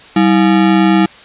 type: ring-modulated tone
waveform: square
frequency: 258 Hz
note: C4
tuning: 24 cents flat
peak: -5 dBFS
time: 0.16-1.06 s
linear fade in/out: 5 ms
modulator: 64.8 Hz
effects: white hiss -38 dBFS RMS until 1.24 s + resampled to 8000 Hz